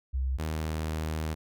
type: tone pair in turn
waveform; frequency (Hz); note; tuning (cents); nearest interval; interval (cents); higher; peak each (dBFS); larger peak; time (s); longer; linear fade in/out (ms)
sine / sawtooth; 65.3 / 78.55; C2 / D#2; -3 / +17; minor third; 320; second; -26; neither; 0.13-0.38 / 0.38-1.35; second; 20
effects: none